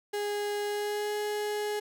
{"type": "tone with pitch glide", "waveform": "35% pulse", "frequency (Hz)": [412.3, 418.3], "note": ["G#4", "G#4"], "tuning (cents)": [-13, 12], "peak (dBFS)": -28, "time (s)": [0.13, 1.8], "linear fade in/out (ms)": 10, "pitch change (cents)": 25, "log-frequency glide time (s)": [0.65, 1.14], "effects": []}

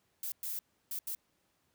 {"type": "noise bursts at uneven times", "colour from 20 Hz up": "violet", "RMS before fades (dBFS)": -38, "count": 4, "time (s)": [[0.23, 0.32], [0.43, 0.59], [0.91, 0.99], [1.07, 1.15]], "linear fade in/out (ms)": 2, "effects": ["pink hiss -75 dBFS RMS until 1.74 s", "high-pass 80 Hz 12 dB/octave"]}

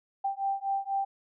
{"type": "beating tone pair", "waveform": "sine", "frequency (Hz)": [784, 788.1], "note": ["G5", "G5"], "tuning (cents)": [0, 9], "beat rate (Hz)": 4.1, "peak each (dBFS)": -31, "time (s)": [0.24, 1.05], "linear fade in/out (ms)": 10, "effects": []}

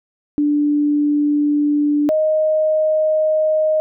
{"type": "tone pair in turn", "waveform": "sine", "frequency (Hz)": [293.7, 622.3], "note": ["D4", "D#5"], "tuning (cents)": [0, 0], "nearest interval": "octave + minor second", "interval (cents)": 1300, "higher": "second", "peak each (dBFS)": [-13, -13], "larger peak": "neither", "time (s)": [[0.38, 2.09], [2.09, 3.8]], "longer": "neither", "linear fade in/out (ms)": 0, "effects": []}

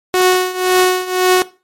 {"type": "tone with tremolo", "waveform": "sawtooth", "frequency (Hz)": 367.7, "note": "F#4", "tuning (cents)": -11, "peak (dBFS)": -3, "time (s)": [0.14, 1.42], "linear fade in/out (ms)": 0, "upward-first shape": "triangle", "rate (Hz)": 1.9, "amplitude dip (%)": 85, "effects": ["noise-tail reverb RT60 0.3 s tail -17 dB re dry", "MP3 64 kbps"]}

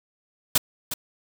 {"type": "noise with echo", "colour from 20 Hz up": "white", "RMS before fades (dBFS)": -18, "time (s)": [0.55, 0.58], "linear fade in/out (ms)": 5, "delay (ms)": 360, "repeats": 1, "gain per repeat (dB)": -11, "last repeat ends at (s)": 0.94, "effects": []}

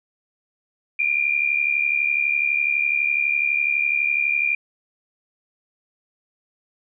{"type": "tone pair together", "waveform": "sine", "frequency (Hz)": [2369, 2441], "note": ["D7", "D#7"], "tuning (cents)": [14, -34], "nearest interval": "minor second", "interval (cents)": 52, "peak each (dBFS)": -21, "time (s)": [0.99, 4.55], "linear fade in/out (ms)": 5, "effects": []}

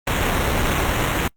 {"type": "noise with sample-and-hold", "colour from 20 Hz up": "pink", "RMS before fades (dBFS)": -20, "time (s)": [0.07, 1.28], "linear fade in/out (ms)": 5, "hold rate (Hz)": 4900, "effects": ["noise-tail reverb RT60 0.1 s tail -25 dB re dry", "Opus 32 kbps"]}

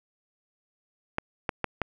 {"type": "clicks", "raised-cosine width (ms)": 0.5, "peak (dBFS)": -11, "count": 4, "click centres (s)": [1.184, 1.492, 1.643, 1.817], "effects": []}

